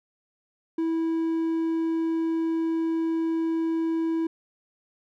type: tone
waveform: triangle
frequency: 326.9 Hz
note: E4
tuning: 14 cents flat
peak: -21 dBFS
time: 0.78-4.27 s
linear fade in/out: 5 ms
effects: none